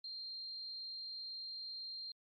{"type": "tone with amplitude modulation", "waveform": "sine", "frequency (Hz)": 4186, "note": "C8", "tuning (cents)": 0, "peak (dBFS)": -40, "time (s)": [0.04, 2.12], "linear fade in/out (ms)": 5, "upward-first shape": "sine", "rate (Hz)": 270, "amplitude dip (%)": 35, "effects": ["tanh soft clip ceiling -40 dBFS", "MP3 32 kbps"]}